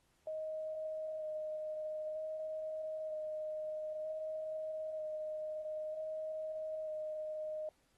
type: tone with vibrato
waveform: sine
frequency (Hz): 622.3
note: D#5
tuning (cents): 0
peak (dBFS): -38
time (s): 0.27-7.69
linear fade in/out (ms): 2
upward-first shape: square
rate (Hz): 0.53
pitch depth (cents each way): 11
effects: pink hiss -75 dBFS RMS until 7.97 s + AAC 32 kbps